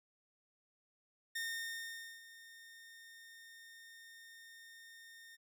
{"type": "tone with ADSR envelope", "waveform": "sawtooth", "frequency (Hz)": 1829, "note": "A#6", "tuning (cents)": -33, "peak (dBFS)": -34, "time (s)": [1.35, 5.37], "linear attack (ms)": 9, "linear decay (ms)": 850, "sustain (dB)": -17, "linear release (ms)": 26, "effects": []}